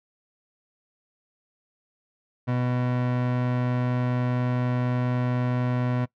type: tone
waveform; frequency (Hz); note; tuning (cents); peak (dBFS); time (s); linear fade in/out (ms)
30% pulse; 124.2; B2; +10; -20; 2.47-6.06; 20
effects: noise-tail reverb RT60 0.1 s tail -21 dB re dry + low-pass 2000 Hz 12 dB/octave